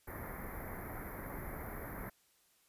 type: band-stop noise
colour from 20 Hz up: pink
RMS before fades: -44 dBFS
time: 0.07-2.1 s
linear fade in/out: 10 ms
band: 2200 to 11000 Hz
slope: 96 dB/octave
effects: white hiss -71 dBFS RMS until 2.68 s + resampled to 32000 Hz